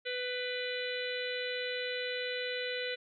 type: harmonic tone with a mistuned harmonic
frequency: 497.8 Hz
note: B4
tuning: 14 cents sharp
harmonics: 1 / 3 / 4 / 5 / 6 / 7 / 8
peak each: -37 / -42 / -41 / -44 / -43 / -46 / -43 dBFS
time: 0.05-2.96 s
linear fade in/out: 20 ms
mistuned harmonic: 5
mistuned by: -40 cents
effects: none